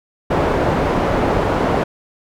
white low-pass noise, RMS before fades -17 dBFS, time 0.3-1.84 s, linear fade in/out 10 ms, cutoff 730 Hz, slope 12 dB/octave, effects none

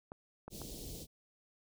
clicks, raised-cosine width 1 ms, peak -31 dBFS, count 3, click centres 0.119 / 0.48 / 0.617 s
pink band-stop noise, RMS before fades -46 dBFS, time 0.5-1.07 s, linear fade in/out 50 ms, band 550 to 3600 Hz, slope 24 dB/octave
effects none

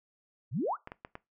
sine exponential sweep, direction up, 98 to 1525 Hz, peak -28 dBFS, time 0.51-0.77 s, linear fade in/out 50 ms
clicks, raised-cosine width 0.5 ms, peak -26 dBFS, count 4, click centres 0.874 / 0.919 / 1.049 / 1.154 s
effects noise-tail reverb RT60 0.2 s tail -19 dB re dry

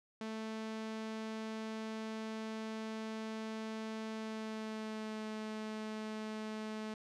sawtooth tone with pitch glide, 220 to 216.5 Hz, A3 to A3, 0 to -28 cents, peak -36 dBFS, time 0.21-6.94 s, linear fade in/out 2 ms, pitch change -28 cents, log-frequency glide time 4.12-5.24 s, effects low-pass 6000 Hz 12 dB/octave

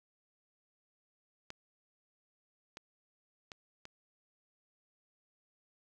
clicks, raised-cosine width 0.2 ms, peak -26 / -28 / -28 / -30 dBFS, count 4, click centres 1.504 / 2.771 / 3.518 / 3.854 s, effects none

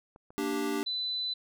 clicks, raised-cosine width 1 ms, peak -37 dBFS, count 4, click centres 0.161 / 0.305 / 0.437 / 0.534 s
square chord, G minor, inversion first, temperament equal, 233.1 / 293.7 / 392 Hz, Bb3 / D4 / G4, 0 / 0 / 0 cents, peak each -38 / -33 / -34 dBFS, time 0.38-0.83 s, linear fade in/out 0 ms
sine tone, 4000 Hz, B7, 21 cents sharp, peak -30 dBFS, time 0.86-1.34 s, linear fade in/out 10 ms
effects none

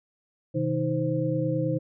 sine tone cluster, 129.4 / 158.7 / 314.7 / 521 Hz, C3 / D#3 / D#4 / C5, -19 / +35 / +20 / -7 cents, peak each -29 dBFS, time 0.54-1.79 s, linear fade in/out 20 ms, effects none

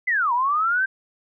sine linear two-way sweep, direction down then up, 2074 to 932.3 to 1588 Hz, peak -18 dBFS, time 0.07-0.86 s, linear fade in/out 10 ms, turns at 0.33 s, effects none

